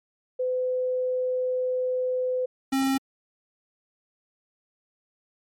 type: tone pair in turn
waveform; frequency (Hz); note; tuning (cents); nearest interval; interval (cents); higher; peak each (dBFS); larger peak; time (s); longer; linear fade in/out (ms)
sine / square; 507 / 268.6; B4 / C4; +45 / +46; major seventh; 1099; first; -23 / -22; second; 0.39-2.46 / 2.72-2.98; first; 10
effects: MP3 64 kbps